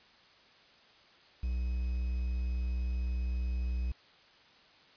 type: tone with quantisation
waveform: triangle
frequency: 61.74 Hz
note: B1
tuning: in tune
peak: -28 dBFS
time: 1.43-3.92 s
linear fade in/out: 5 ms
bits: 9
effects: white hiss -60 dBFS RMS until 4.96 s + resampled to 11025 Hz